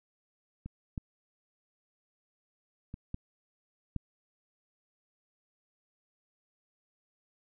clicks, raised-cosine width 5 ms, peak -28 / -23 / -28 / -23 / -21 dBFS, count 5, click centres 0.66 / 0.978 / 2.941 / 3.144 / 3.963 s, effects none

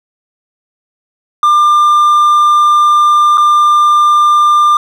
triangle tone with dropouts, 1196 Hz, D6, 31 cents sharp, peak -3 dBFS, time 1.43-4.77 s, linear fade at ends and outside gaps 2 ms, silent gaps 3.374-3.379 s, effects none

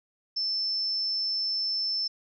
sine tone, 5300 Hz, E8, 9 cents sharp, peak -26 dBFS, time 0.36-2.08 s, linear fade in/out 10 ms, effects none

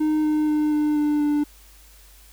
triangle tone with pitch steps, 307.7 / 305 / 302.4 / 299.8 / 297.2 / 294.7 Hz, D#4 / D#4 / D#4 / D4 / D4 / D4, -19 / -34 / -49 / +36 / +21 / +6 cents, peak -16 dBFS, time 0-1.44 s, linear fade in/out 10 ms, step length 240 ms, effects added 50 Hz sine -49 dBFS peak until 2.32 s + white hiss -52 dBFS RMS until 2.32 s

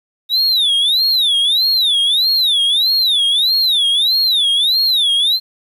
triangle tone with vibrato, 3729 Hz, A#7, in tune, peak -10 dBFS, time 0.29-5.4 s, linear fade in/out 50 ms, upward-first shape sine, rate 1.6 Hz, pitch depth 240 cents each way, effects 8-bit

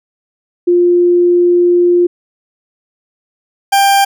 sine / 40% pulse tone pair in turn, 351.5 / 792.3 Hz, F4 / G5, +11 / +18 cents, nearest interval octave + major second, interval 1407 cents, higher second, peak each -6 dBFS, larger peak neither, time 0.67-2.07 / 3.72-4.05 s, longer first, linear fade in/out 10 ms, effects none

